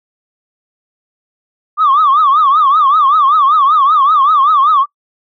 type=tone with vibrato; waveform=sine; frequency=1170 Hz; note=D6; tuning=7 cents flat; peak=-5 dBFS; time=1.77-4.86 s; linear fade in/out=50 ms; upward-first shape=triangle; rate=5.2 Hz; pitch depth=190 cents each way; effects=noise-tail reverb RT60 0.1 s tail -25 dB re dry + tanh soft clip ceiling -3 dBFS